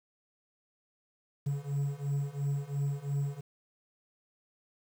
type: beating tone pair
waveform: triangle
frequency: 139.8 / 142.7 Hz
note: C#3 / D3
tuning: +15 / -49 cents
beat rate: 2.9 Hz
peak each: -32 / -31 dBFS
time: 1.46-3.41 s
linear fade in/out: 10 ms
effects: 9-bit